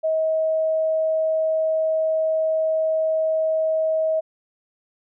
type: tone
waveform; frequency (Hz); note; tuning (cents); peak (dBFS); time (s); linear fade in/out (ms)
sine; 636; D#5; +38; -18; 0.03-4.21; 20
effects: none